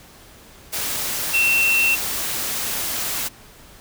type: tone in noise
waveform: sine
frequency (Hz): 2700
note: E7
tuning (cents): +41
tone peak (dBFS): -15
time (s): 1.33-1.96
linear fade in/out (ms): 20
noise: white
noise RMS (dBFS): -25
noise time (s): 0.72-3.29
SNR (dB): +7
effects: pink hiss -46 dBFS RMS until 3.8 s